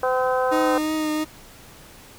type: harmonic tone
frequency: 256 Hz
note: C4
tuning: 38 cents flat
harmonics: 2 / 3 / 4 / 5 / 6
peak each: -21 / -25 / -27 / -29 / -31 dBFS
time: 0.03-0.78 s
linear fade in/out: 2 ms
type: tone with vibrato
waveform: 40% pulse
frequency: 309.3 Hz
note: D#4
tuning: 10 cents flat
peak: -21 dBFS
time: 0.51-1.25 s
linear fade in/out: 20 ms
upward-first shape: triangle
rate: 2.9 Hz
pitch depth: 23 cents each way
effects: pink hiss -46 dBFS RMS until 2.18 s